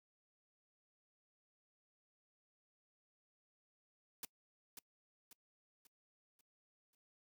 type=noise with echo; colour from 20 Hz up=white; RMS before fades=-45 dBFS; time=4.23-4.25 s; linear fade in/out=2 ms; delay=540 ms; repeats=5; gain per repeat=-7 dB; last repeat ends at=6.95 s; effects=noise-tail reverb RT60 0.1 s tail -24 dB re dry + high-pass 80 Hz 12 dB/octave